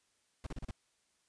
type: noise bursts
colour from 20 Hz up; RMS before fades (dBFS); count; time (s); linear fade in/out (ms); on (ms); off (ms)
brown; -40; 5; 0.44-0.71; 2; 26; 35
effects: white hiss -75 dBFS RMS until 1.28 s + resampled to 22050 Hz